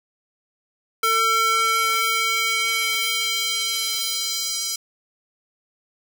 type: tone with high-pass filter sweep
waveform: square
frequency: 449.5 Hz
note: A4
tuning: 37 cents sharp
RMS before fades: -22 dBFS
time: 1.03-4.76 s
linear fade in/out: 5 ms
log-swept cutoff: 1100 to 5200 Hz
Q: 1.7
effects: none